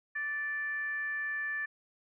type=tone with frequency modulation; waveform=sine; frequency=1758 Hz; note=A6; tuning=2 cents flat; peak=-32 dBFS; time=0.15-1.66 s; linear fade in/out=10 ms; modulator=589 Hz; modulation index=0.31; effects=none